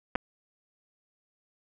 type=clicks; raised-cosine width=0.5 ms; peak=-13 dBFS; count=2; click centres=0.154 / 0.158 s; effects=none